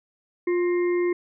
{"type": "harmonic tone with a mistuned harmonic", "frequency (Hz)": 352.1, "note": "F4", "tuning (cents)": 14, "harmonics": [1, 3, 5, 6], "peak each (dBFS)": [-20, -37, -41, -36], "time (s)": [0.47, 1.13], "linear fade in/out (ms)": 5, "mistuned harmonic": 5, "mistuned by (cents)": 86, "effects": []}